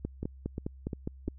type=two click trains; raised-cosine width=3 ms; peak=-20 / -22 dBFS; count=7 / 4; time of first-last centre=0.05-1.28 / 0.23-1.283 s; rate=4.88 / 2.85 Hz; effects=added 66 Hz sine -47 dBFS peak until 1.38 s